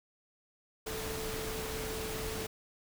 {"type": "tone in noise", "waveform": "sine", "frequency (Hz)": 440, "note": "A4", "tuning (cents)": 0, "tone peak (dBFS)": -40, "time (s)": [0.86, 2.47], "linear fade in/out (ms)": 10, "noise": "pink", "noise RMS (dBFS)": -39, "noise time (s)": [0.86, 2.47], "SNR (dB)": -4, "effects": []}